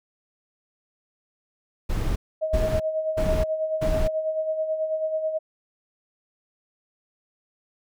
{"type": "noise bursts", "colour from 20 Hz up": "brown", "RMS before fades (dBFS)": -24, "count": 4, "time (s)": [1.89, 4.08], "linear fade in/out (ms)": 10, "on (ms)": 270, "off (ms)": 370}
{"type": "tone with tremolo", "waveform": "sine", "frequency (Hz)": 630, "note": "D#5", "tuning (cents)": 21, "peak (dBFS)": -21, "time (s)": [2.41, 5.39], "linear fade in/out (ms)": 20, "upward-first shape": "sine", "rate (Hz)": 9.2, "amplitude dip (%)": 55}
{"effects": []}